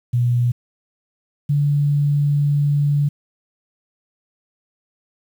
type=tone pair in turn; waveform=sine; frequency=121.5 / 144.68 Hz; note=B2 / D3; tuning=-28 / -26 cents; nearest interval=minor third; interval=302 cents; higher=second; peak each=-14 dBFS; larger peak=neither; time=0.13-0.52 / 1.49-3.09 s; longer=second; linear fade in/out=10 ms; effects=8-bit